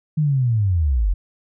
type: linear sweep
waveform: sine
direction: down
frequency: 157.7 to 40.95 Hz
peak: -15 dBFS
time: 0.17-1.14 s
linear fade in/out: 10 ms
effects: none